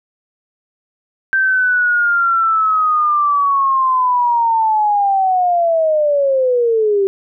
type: linear sweep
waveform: sine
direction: down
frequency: 1567 to 384.5 Hz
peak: -11 dBFS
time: 1.33-7.07 s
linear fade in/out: 0 ms
effects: none